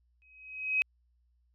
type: tone with exponential growth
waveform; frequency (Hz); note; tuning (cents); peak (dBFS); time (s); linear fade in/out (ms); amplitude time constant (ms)
sine; 2536; D#7; +32; -22; 0.22-0.82; 0; 130
effects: added 60 Hz sine -67 dBFS peak until 1.54 s + AAC 64 kbps